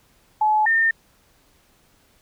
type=tone pair in turn; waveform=sine; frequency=856 / 1813.8 Hz; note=A5 / A#6; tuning=-48 / -48 cents; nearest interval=octave + minor second; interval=1300 cents; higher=second; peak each=-15 dBFS; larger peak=neither; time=0.41-0.66 / 0.66-0.91 s; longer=neither; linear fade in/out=5 ms; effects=pink hiss -59 dBFS RMS until 2.21 s